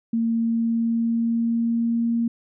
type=tone with pitch glide; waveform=sine; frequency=228.9 to 232.6 Hz; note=A#3 to A#3; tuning=-31 to -4 cents; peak=-19 dBFS; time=0.13-2.28 s; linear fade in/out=5 ms; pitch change=+27 cents; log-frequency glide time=0.31-2.1 s; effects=none

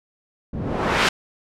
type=noise with low-pass filter sweep; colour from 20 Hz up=white; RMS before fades=-22 dBFS; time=0.53-1.09 s; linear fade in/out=5 ms; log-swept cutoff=200 to 3500 Hz; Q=0.73; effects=none

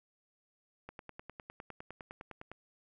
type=click train; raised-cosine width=0.5 ms; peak=-30 dBFS; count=17; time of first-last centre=0.89-2.516 s; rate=9.84 Hz; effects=none

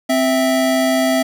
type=tone pair together; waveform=square; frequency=261.1 / 658 Hz; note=C4 / E5; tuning=-3 / -3 cents; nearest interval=octave + major third; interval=1600 cents; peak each=-17 dBFS; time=0.09-1.23 s; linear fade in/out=10 ms; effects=none

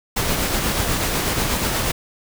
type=noise with tremolo; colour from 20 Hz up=pink; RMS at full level=-20 dBFS; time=0.16-1.92 s; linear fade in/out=10 ms; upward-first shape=sine; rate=8.2 Hz; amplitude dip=30%; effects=none

